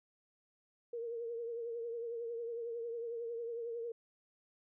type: tone with vibrato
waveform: sine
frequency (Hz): 466.2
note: A#4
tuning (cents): 0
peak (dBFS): -38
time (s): 0.93-3.92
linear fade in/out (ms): 5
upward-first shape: triangle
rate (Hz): 11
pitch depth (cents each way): 55
effects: none